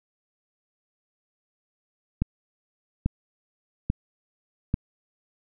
click train, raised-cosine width 5 ms, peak -10 dBFS, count 4, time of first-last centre 2.22-4.741 s, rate 1.19 Hz, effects none

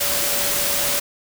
sine tone in noise, 574 Hz, D5, 40 cents flat, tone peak -31 dBFS, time 0-1 s, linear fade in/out 10 ms, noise white, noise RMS -21 dBFS, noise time 0-1 s, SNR -13 dB, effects none

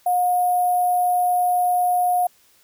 sine tone with sample-and-hold, 719 Hz, F#5, 50 cents flat, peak -16 dBFS, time 0.06-2.27 s, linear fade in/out 5 ms, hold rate 11025 Hz, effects white hiss -57 dBFS RMS until 2.63 s

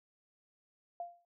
sine tone with exponential decay, 695 Hz, F5, 9 cents flat, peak -35 dBFS, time 1-1.25 s, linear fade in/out 2 ms, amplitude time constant 53 ms, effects none

